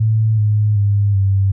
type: tone with pitch steps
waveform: sine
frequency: 110 / 105.7 / 101.57 / 97.6 Hz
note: A2 / G#2 / G#2 / G2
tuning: 0 / +31 / -38 / -7 cents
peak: -11 dBFS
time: 0-1.52 s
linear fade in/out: 10 ms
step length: 380 ms
effects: none